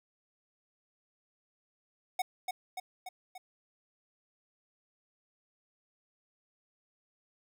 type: tone with echo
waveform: square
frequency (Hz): 740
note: F#5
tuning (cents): 0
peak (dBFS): -29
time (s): 2.19-2.22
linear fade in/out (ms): 5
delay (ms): 290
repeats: 4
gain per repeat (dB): -4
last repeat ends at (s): 3.38
effects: none